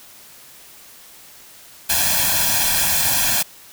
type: noise with comb filter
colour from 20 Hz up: white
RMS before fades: -18 dBFS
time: 1.89-3.43 s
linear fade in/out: 10 ms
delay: 1.2 ms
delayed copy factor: +0.85
effects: white hiss -44 dBFS RMS until 3.72 s